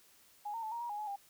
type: tone with pitch steps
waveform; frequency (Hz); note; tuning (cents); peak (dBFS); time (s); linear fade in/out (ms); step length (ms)
sine; 830 / 915 / 872 / 937 / 951 / 828 / 847 / 801; G#5 / A#5 / A5 / A#5 / A#5 / G#5 / G#5 / G5; -1 / -32 / -16 / +9 / +34 / -5 / +34 / +37; -37; 0.45-1.162; 10; 89
effects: white hiss -64 dBFS RMS until 1.29 s